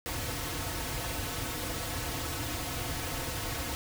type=noise with comb filter; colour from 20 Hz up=pink; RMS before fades=-35 dBFS; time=0.06-3.75 s; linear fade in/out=0 ms; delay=5 ms; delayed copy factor=-0.85; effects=none